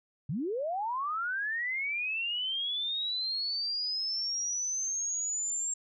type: linear sweep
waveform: sine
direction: up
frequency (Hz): 120 to 7490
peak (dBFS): -30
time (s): 0.29-5.74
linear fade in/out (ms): 5
effects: none